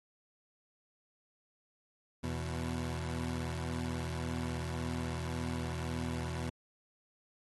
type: tone pair together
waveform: 20% pulse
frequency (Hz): 81.71 / 123.47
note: E2 / B2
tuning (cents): -15 / 0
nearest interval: perfect fifth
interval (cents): 715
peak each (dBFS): -32 / -34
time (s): 2.23-6.5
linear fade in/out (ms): 10
effects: AAC 32 kbps